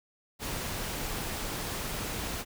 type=noise; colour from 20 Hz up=pink; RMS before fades=-35 dBFS; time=0.39-2.45 s; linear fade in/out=50 ms; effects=none